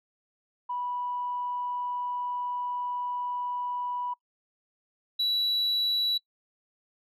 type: tone pair in turn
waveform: sine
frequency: 982 / 3928 Hz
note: B5 / B7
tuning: -10 / -10 cents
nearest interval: 2 octaves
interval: 2400 cents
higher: second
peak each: -29 / -22 dBFS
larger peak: second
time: 0.69-4.14 / 5.19-6.18 s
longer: first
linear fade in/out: 10 ms
effects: noise-tail reverb RT60 0.1 s tail -24 dB re dry + tanh soft clip ceiling -22 dBFS